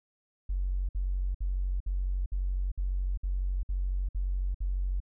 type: tone bursts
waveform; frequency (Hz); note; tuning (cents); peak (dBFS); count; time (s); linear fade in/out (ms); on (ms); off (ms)
triangle; 46.25; F#1; 0; -23; 10; 0.49-5.003; 10; 400; 57
effects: tanh soft clip ceiling -25 dBFS